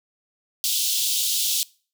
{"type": "high-pass noise", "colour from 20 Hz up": "pink", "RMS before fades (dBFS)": -23, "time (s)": [0.64, 1.63], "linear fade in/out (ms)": 0, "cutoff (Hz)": 3100, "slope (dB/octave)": 48, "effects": ["noise-tail reverb RT60 0.4 s tail -23 dB re dry"]}